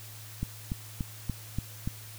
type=click train; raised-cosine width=5 ms; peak=-18 dBFS; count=6; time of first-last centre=0.43-1.875 s; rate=3.46 Hz; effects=added 108 Hz sine -46 dBFS peak until 2.18 s + white hiss -48 dBFS RMS until 2.18 s